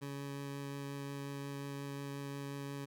20% pulse tone with vibrato, 140.3 Hz, C#3, 21 cents sharp, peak -36 dBFS, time 0.01-2.86 s, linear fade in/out 20 ms, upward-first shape triangle, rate 5.6 Hz, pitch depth 9 cents each way, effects none

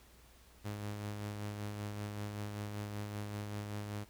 sawtooth tone with tremolo, 103.83 Hz, G#2, in tune, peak -34 dBFS, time 0.64-4.05 s, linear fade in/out 20 ms, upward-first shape sine, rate 5.2 Hz, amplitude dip 35%, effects added 60 Hz sine -62 dBFS peak until 4.09 s + pink hiss -63 dBFS RMS until 4.09 s

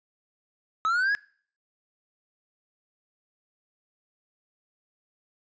triangle linear sweep, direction up, 1269 to 1700 Hz, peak -20 dBFS, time 0.85-1.15 s, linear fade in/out 0 ms, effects noise-tail reverb RT60 0.5 s tail -23 dB re dry + resampled to 16000 Hz

